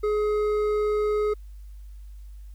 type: tone with hard clipping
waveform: triangle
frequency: 421.3 Hz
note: G#4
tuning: 25 cents sharp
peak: -23 dBFS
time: 0.03-1.34 s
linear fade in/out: 10 ms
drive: 11 dB
effects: added 50 Hz sine -39 dBFS peak until 2.54 s + white hiss -66 dBFS RMS until 2.54 s